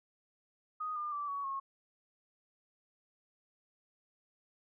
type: tone with pitch steps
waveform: sine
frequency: 1244.5 / 1203.5 / 1163.8 / 1125.5 / 1088.4 Hz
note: D#6 / D6 / D6 / C#6 / C#6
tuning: 0 / +42 / -16 / +26 / -32 cents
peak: -35 dBFS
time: 0.8-1.6 s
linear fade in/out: 10 ms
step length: 160 ms
effects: none